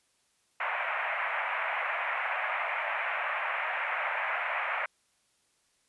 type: band-pass noise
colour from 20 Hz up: white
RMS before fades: -32 dBFS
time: 0.6-4.86 s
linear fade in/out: 5 ms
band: 600 to 2400 Hz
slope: 48 dB/octave
effects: white hiss -71 dBFS RMS until 5.88 s + resampled to 24000 Hz